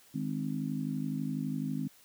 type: harmonic tone with a mistuned harmonic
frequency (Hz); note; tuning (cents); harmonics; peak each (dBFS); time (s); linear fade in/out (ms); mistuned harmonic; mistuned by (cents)
52; G#1; +3; 3 / 4 / 5 / 6; -36 / -37 / -35 / -45; 0.14-1.88; 10; 6; -31
effects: white hiss -60 dBFS RMS until 2.04 s